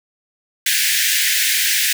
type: high-pass noise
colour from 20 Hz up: pink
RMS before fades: -17 dBFS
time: 0.66-1.93 s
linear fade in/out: 5 ms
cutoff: 1600 Hz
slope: 96 dB/octave
effects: none